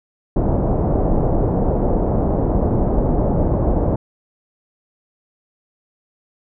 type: low-pass noise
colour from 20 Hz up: pink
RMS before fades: -17 dBFS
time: 0.36-3.96 s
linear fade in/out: 5 ms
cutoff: 730 Hz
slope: 24 dB/octave
effects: none